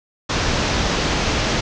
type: low-pass noise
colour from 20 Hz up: pink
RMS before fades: -20 dBFS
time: 0.29-1.61 s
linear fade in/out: 10 ms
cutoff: 6500 Hz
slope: 48 dB/octave
effects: none